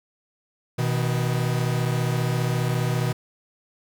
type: tone pair together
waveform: 45% pulse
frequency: 123.7 / 158.53 Hz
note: B2 / D#3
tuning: +3 / +33 cents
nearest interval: major third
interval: 430 cents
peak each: -23 / -26 dBFS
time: 0.78-3.13 s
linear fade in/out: 10 ms
effects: 10-bit